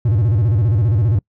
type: tone with vibrato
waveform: triangle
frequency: 107.9 Hz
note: A2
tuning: 33 cents flat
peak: -10 dBFS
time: 0.05-1.19 s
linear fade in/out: 5 ms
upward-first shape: square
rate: 15 Hz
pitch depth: 190 cents each way
effects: noise-tail reverb RT60 0.1 s tail -26 dB re dry